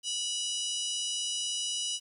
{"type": "harmonic tone with a mistuned harmonic", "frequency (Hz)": 978, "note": "B5", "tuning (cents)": -17, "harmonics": [3, 4, 5, 6, 7, 8, 9, 10], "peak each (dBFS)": [-33, -43, -41, -38, -43, -46, -41, -46], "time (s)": [0.03, 2], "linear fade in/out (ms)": 50, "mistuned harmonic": 5, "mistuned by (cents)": 37, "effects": ["11-bit"]}